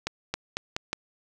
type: accelerating click train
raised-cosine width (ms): 0.2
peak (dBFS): -11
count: 5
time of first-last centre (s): 0.07-0.93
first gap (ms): 270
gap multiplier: 0.85
effects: none